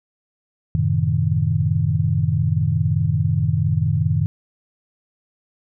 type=chord; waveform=sine; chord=F# diminished seventh; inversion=none; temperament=equal; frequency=92.5 / 110 / 130.81 / 155.56 Hz; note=F#2 / A2 / C3 / Eb3; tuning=0 / 0 / 0 / 0 cents; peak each=-22 / -22 / -23 / -20 dBFS; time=0.75-4.26 s; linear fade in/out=0 ms; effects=none